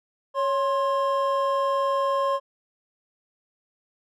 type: tone pair together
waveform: triangle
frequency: 554.4 / 1058.4 Hz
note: C#5 / C6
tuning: 0 / +20 cents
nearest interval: major seventh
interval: 1120 cents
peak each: -22 dBFS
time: 0.34-2.4 s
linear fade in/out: 50 ms
effects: none